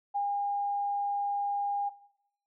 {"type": "tone", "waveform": "sine", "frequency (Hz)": 810, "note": "G#5", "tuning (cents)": -43, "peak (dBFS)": -27, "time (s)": [0.14, 1.9], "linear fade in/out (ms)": 20, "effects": ["noise-tail reverb RT60 0.8 s tail -19 dB re dry"]}